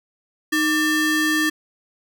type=ring-modulated tone; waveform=square; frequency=740 Hz; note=F#5; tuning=in tune; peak=-15 dBFS; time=0.52-1.5 s; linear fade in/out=10 ms; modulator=1050 Hz; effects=none